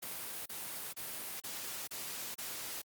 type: noise bursts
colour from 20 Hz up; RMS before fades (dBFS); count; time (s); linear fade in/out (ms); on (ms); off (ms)
white; -42; 6; 0.02-2.82; 10; 440; 32
effects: high-pass 100 Hz 12 dB/octave + Opus 32 kbps